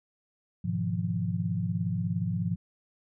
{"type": "chord", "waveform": "sine", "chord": "F half-diminished seventh", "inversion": "first", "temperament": "equal with one note detuned", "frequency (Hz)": [103.83, 123.47, 157.64, 174.61], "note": ["Ab2", "Cb3", "Eb3", "F3"], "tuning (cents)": [0, 0, 23, 0], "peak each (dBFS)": [-32, -35, -35, -30], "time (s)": [0.64, 2.56], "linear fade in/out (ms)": 10, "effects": []}